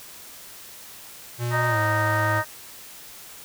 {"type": "tone with pitch glide", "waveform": "square", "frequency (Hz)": [120, 107.53], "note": ["B2", "A2"], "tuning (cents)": [-49, -39], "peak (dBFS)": -25, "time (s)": [1.38, 2.43], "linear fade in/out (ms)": 50, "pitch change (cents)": -190, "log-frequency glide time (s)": [1.68, 1.78]}
{"type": "harmonic tone", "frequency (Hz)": 310, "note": "D#4", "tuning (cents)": -6, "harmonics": [2, 3, 4, 5, 6], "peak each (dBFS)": [-28, -28, -28, -28, -28], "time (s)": [1.5, 2.45], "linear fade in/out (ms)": 50}
{"effects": ["white hiss -43 dBFS RMS until 3.44 s"]}